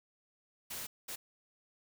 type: noise bursts at uneven times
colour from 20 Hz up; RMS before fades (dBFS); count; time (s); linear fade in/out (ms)
white; -42; 2; 0.7-0.87 / 1.08-1.16; 10
effects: none